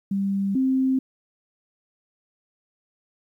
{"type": "tone pair in turn", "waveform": "sine", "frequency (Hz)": [196.8, 262.7], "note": ["G3", "C4"], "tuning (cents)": [7, 7], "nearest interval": "perfect fourth", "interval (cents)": 500, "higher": "second", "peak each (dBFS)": [-21, -18], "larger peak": "second", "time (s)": [[0.11, 0.55], [0.55, 0.99]], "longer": "neither", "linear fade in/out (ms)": 5, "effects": ["10-bit"]}